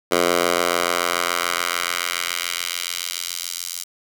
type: tone with high-pass filter sweep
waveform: 10% pulse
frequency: 87 Hz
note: F2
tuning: 6 cents flat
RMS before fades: -23 dBFS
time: 0.11-3.84 s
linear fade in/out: 10 ms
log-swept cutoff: 450 to 5800 Hz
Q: 0.93
effects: none